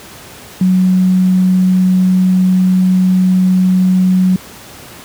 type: tone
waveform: sine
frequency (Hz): 185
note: F#3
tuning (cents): 0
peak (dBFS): -7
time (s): 0.61-4.36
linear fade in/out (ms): 2
effects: pink hiss -34 dBFS RMS until 5.04 s + high-pass 80 Hz 12 dB/octave